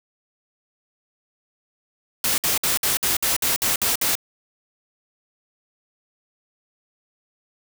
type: noise bursts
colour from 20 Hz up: white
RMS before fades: -21 dBFS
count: 10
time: 2.24-4.153 s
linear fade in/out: 2 ms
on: 140 ms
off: 57 ms
effects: none